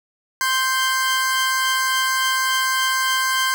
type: tone pair together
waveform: sawtooth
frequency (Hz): 1046.5 / 1568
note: C6 / G6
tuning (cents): 0 / 0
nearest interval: perfect fifth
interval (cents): 700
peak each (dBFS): -17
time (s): 0.41-3.54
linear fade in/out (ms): 0
effects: none